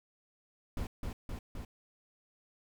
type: noise with echo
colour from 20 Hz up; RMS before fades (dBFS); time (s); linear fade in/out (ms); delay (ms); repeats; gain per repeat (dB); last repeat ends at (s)
brown; -36; 0.77-0.87; 2; 260; 3; -2; 1.65
effects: none